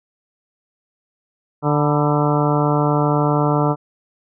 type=harmonic tone with a mistuned harmonic; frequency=147.8 Hz; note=D3; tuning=11 cents sharp; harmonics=1 / 2 / 3 / 4 / 5 / 6 / 7 / 8 / 9; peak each=-18 / -21 / -23 / -24 / -25 / -26 / -26 / -27 / -28 dBFS; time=1.62-3.76 s; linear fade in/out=50 ms; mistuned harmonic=7; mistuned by=-70 cents; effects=none